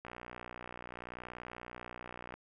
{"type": "click train", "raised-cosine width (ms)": 0.5, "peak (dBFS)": -29, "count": 140, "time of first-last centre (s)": [0.05, 2.34], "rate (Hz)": 60.7, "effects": []}